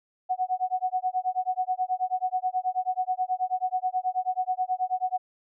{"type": "tone with tremolo", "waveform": "sine", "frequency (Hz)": 740, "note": "F#5", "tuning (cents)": 0, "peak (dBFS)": -21, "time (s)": [0.29, 5.18], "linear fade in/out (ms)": 20, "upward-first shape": "sine", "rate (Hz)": 9.3, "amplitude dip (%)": 100, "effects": []}